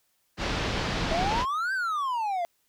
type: low-pass noise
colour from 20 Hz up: pink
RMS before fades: -29 dBFS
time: 0.37-1.46 s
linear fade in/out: 50 ms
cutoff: 5100 Hz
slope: 24 dB/octave
type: exponential two-way sweep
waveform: triangle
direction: up then down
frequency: 632 to 1595 to 672 Hz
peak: -24 dBFS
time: 1.11-2.45 s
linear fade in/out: 0 ms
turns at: 1.73 s
effects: white hiss -71 dBFS RMS until 2.68 s